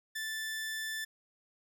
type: tone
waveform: sawtooth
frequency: 1760 Hz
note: A6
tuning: in tune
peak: -32 dBFS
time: 0.15-1.05 s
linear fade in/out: 10 ms
effects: none